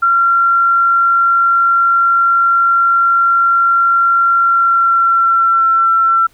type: tone with pitch glide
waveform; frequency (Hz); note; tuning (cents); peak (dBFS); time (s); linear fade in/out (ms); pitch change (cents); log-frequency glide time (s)
sine; 1372 to 1348.4; F6 to E6; -31 to +39; -8; 0.02-6.27; 10; -30; 4.37-5.78
effects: pink hiss -52 dBFS RMS until 6.33 s